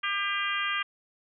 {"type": "harmonic tone", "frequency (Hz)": 400, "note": "G4", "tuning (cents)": 35, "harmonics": [3, 4, 5, 6, 7, 8], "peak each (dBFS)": [-32, -33, -34, -35, -35, -36], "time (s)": [0.03, 0.83], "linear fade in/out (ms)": 10, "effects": []}